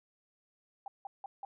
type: tone bursts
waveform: sine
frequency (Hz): 793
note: G5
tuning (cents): +20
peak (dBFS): -39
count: 4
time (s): 0.86-1.45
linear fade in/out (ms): 2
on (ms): 20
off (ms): 170
effects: none